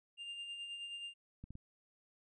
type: tone with tremolo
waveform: triangle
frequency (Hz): 2800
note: F7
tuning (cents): +4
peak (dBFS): -40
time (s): 0.17-1.14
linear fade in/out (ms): 50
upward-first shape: sine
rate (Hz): 9.4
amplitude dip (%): 40
type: clicks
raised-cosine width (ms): 5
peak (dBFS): -36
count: 3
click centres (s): 1.44 / 1.506 / 1.554
effects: resampled to 24000 Hz